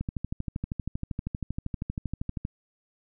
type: click train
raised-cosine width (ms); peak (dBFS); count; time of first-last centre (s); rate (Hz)
5; -18; 32; 0.01-2.451; 12.7
effects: none